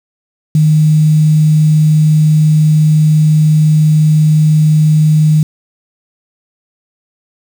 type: tone with quantisation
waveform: sine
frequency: 154.3 Hz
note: D#3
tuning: 14 cents flat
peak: -5 dBFS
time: 0.55-5.43 s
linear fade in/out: 2 ms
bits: 5
effects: none